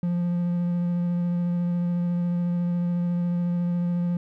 triangle tone with vibrato, 174.61 Hz, F3, in tune, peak -20 dBFS, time 0.03-4.17 s, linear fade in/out 2 ms, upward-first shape sine, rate 14 Hz, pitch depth 11 cents each way, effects none

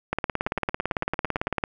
two click trains, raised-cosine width 0.5 ms, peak -9 / -19 dBFS, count 28 / 10, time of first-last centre 0.13-1.638 / 0.47-1.478 s, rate 17.9 / 8.93 Hz, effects none

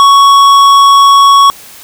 sine tone with tanh clipping, 1114 Hz, C#6, 8 cents sharp, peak -3 dBFS, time 0-1.5 s, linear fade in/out 0 ms, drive 13 dB, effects white hiss -33 dBFS RMS until 1.83 s

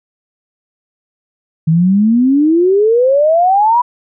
sine exponential sweep, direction up, 155.56 to 994 Hz, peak -7 dBFS, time 1.67-3.82 s, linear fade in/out 10 ms, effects none

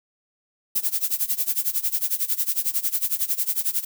violet noise with tremolo, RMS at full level -21 dBFS, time 0.75-3.85 s, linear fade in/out 10 ms, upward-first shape sine, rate 11 Hz, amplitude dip 90%, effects none

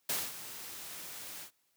white noise with ADSR envelope, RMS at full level -32 dBFS, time 0.09-1.51 s, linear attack 6 ms, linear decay 220 ms, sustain -13 dB, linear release 89 ms, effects white hiss -75 dBFS RMS until 1.76 s + high-pass 80 Hz 12 dB/octave

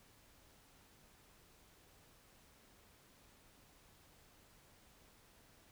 silence, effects pink hiss -66 dBFS RMS until 5.71 s

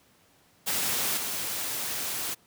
white noise with level steps, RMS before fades -28 / -32 dBFS, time 0.66-2.35 s, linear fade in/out 20 ms, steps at 1.17 s, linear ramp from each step 5 ms, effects pink hiss -62 dBFS RMS until 2.46 s + high-pass 80 Hz 12 dB/octave

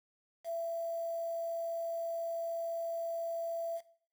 sine tone with quantisation, 669 Hz, E5, 25 cents sharp, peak -34 dBFS, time 0.44-3.81 s, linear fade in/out 50 ms, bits 9, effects noise-tail reverb RT60 0.5 s tail -17 dB re dry

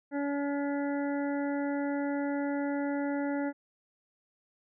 harmonic tone, 284.2 Hz, C#4, 43 cents sharp, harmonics 1 / 2 / 3 / 5 / 6 / 7, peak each -30 / -36 / -40 / -44 / -46 / -47 dBFS, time 0.11-3.53 s, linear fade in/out 50 ms, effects none

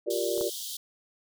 sine chord, G minor seventh, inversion third, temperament just, 352.8 / 392 / 470.4 / 588 Hz, F4 / G4 / Bb4 / D5, +18 / 0 / +16 / +2 cents, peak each -32 dBFS, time 0.06-0.5 s, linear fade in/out 20 ms
pink high-pass noise, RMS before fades -37 dBFS, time 0.1-0.77 s, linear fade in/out 5 ms, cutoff 3100 Hz, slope 96 dB/octave
clicks, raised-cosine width 1 ms, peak -31 / -24 dBFS, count 2, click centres 0.378 / 0.411 s
effects none

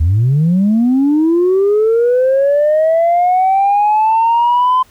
sine linear sweep, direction up, 73.9 to 1028 Hz, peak -7 dBFS, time 0-4.83 s, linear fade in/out 10 ms, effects tanh soft clip ceiling -6 dBFS + pink hiss -49 dBFS RMS until 4.9 s

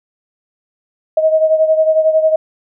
sine beating tone pair, 630 / 641 Hz, D#5 / E5, +21 / -49 cents, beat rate 11 Hz, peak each -10 / -16 dBFS, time 1.17-2.36 s, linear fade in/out 5 ms, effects none

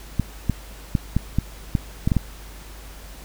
clicks, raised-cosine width 5 ms, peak -6 dBFS, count 9, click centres 0.197 / 0.497 / 0.952 / 1.166 / 1.386 / 1.752 / 2.075 / 2.118 / 2.167 s, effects added 50 Hz sine -39 dBFS peak until 3.24 s + pink hiss -44 dBFS RMS until 3.24 s

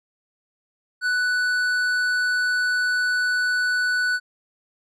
triangle tone with tanh clipping, 1486 Hz, F#6, 7 cents sharp, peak -21 dBFS, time 1.01-4.2 s, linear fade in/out 50 ms, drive 14 dB, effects none

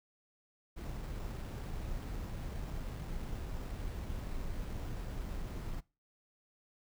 brown noise with sample-and-hold, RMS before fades -40 dBFS, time 0.76-5.81 s, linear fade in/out 20 ms, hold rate 6300 Hz, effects noise-tail reverb RT60 0.3 s tail -22 dB re dry

